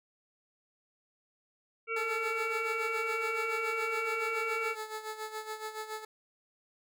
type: harmonic tone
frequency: 454.2 Hz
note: A#4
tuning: 45 cents flat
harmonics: 1 / 3 / 5 / 6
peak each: -36 / -36 / -35 / -43 dBFS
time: 1.87-4.76 s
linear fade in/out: 50 ms
type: tone with tremolo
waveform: 15% pulse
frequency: 433.8 Hz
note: A4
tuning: 25 cents flat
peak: -29 dBFS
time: 1.96-6.05 s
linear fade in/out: 5 ms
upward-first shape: sine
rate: 7.1 Hz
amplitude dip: 70%
effects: none